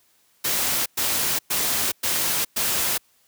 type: noise bursts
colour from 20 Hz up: white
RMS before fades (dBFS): -23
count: 5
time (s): 0.44-2.98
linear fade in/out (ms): 10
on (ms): 420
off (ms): 110
effects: white hiss -62 dBFS RMS until 3.27 s + high-pass 60 Hz 12 dB/octave